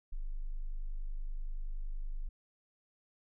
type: tone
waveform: sine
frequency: 25.29 Hz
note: G#0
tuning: 45 cents flat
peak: -34 dBFS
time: 0.12-2.29 s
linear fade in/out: 10 ms
effects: none